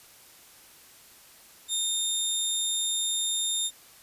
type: tone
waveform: 20% pulse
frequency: 3650 Hz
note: A#7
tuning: 37 cents flat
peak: -20 dBFS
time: 1.68-3.71 s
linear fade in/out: 50 ms
effects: white hiss -53 dBFS RMS until 4.02 s + resampled to 32000 Hz